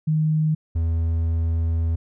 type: tone pair in turn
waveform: sine / triangle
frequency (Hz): 155.56 / 82.2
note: D#3 / E2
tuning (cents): 0 / -4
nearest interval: major seventh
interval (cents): 1104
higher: first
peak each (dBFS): -17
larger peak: neither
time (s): 0.07-0.55 / 0.75-1.96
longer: second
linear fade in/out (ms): 10
effects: none